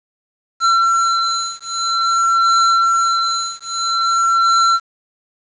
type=beating tone pair; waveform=square; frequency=1354 / 1354.5 Hz; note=E6 / E6; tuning=+46 / +47 cents; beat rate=0.5 Hz; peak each=-17 dBFS; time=0.6-4.8 s; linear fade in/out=50 ms; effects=resampled to 16000 Hz + 7-bit